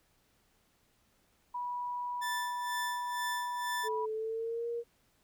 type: tone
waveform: sine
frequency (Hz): 977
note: B5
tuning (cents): -19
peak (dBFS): -34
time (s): 1.54-4.06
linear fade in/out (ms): 10
type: tone with tremolo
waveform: sawtooth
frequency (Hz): 1760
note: A6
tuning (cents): 0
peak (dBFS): -31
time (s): 2.21-3.89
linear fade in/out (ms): 20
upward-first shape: sine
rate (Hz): 2.1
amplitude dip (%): 75
type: tone with pitch glide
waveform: sine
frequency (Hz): 436 to 470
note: A4 to A#4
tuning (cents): -16 to +14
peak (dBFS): -33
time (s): 3.83-4.84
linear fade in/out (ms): 50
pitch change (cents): +130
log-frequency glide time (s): 4.13-4.67
effects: pink hiss -71 dBFS RMS until 5.23 s